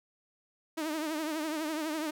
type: tone with vibrato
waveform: sawtooth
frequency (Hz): 311.1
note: D#4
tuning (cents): 0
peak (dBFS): -28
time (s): 0.77-2.11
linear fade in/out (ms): 10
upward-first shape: triangle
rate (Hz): 12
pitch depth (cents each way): 100
effects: none